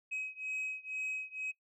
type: beating tone pair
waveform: sine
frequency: 2539 / 2541.1 Hz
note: D#7 / D#7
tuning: +34 / +36 cents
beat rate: 2.1 Hz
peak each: -37 / -38 dBFS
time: 0.11-1.52 s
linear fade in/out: 20 ms
effects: noise-tail reverb RT60 0.1 s tail -19 dB re dry + tanh soft clip ceiling -33 dBFS